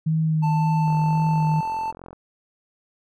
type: tone with vibrato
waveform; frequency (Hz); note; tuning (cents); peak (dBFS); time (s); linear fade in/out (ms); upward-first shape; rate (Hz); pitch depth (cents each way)
sine; 157.6; D#3; +23; -18; 0.06-1.61; 10; sine; 1.9; 19
type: tone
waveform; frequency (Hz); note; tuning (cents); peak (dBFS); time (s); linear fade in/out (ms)
triangle; 885; A5; +10; -22; 0.42-1.92; 20
type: click train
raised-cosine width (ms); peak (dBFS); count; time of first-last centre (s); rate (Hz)
1; -26; 56; 0.88-2.13; 44
effects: none